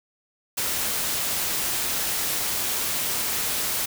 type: noise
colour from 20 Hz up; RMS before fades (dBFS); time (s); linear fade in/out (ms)
white; -26; 0.57-3.86; 10
effects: none